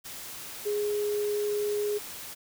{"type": "tone in noise", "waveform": "sine", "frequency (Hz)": 415.3, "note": "G#4", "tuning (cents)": 0, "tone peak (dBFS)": -26, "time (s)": [0.65, 1.99], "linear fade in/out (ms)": 20, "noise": "white", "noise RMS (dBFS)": -41, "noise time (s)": [0.04, 2.35], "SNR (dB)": 12, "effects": []}